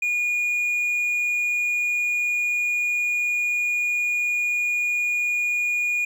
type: tone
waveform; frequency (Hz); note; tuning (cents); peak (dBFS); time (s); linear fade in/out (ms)
triangle; 2441; D#7; -34; -19; 0.02-6.05; 5
effects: none